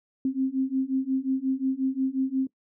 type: beating tone pair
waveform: sine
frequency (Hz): 261.6 / 267.2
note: C4 / C4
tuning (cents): 0 / +36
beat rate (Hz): 5.6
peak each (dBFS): -27 / -26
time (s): 0.25-2.47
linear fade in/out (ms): 2
effects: noise-tail reverb RT60 0.1 s tail -20 dB re dry